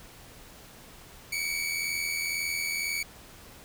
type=tone pair together; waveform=sawtooth; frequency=2221 / 2303 Hz; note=C#7 / D7; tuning=+3 / -34 cents; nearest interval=minor second; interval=63 cents; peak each=-29 / -28 dBFS; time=1.32-3.03 s; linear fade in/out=5 ms; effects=pink hiss -50 dBFS RMS until 3.64 s